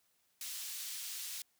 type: high-pass noise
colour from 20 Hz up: pink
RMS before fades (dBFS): -43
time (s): 0.41-1.42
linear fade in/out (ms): 2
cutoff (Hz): 3900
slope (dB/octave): 12
effects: white hiss -75 dBFS RMS until 1.59 s + high-pass 60 Hz 12 dB/octave